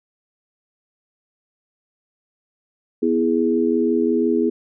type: chord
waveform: sine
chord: E major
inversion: second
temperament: equal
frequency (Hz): 246.9 / 329.6 / 415.3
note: B3 / E4 / G#4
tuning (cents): 0 / 0 / 0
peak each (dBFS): -20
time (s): 3.02-4.5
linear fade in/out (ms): 10
effects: none